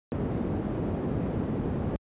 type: low-pass noise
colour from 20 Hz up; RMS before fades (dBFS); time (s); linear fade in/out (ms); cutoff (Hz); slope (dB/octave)
white; -29; 0.12-1.96; 0; 280; 12
effects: high-pass 60 Hz 12 dB/octave + resampled to 8000 Hz